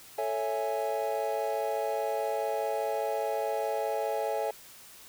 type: chord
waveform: triangle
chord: A major seventh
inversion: none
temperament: equal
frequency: 440 / 554.4 / 659.3 / 830.6 Hz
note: A4 / C#5 / E5 / G#5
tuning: 0 / 0 / 0 / 0 cents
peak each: -32 dBFS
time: 0.18-4.51 s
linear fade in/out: 5 ms
effects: white hiss -51 dBFS RMS until 5.08 s